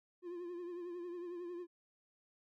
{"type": "tone with vibrato", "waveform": "triangle", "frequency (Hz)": 350.6, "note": "F4", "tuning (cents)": 7, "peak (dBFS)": -40, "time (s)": [0.22, 1.67], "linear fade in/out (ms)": 50, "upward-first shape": "triangle", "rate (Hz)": 11, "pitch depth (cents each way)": 61, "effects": []}